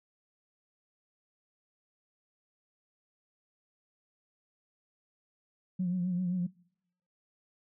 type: tone with vibrato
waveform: sine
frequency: 180 Hz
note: F#3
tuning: 47 cents flat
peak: -27 dBFS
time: 5.79-6.47 s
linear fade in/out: 10 ms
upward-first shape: triangle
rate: 7.6 Hz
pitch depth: 61 cents each way
effects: noise-tail reverb RT60 0.8 s tail -26 dB re dry + tanh soft clip ceiling -23 dBFS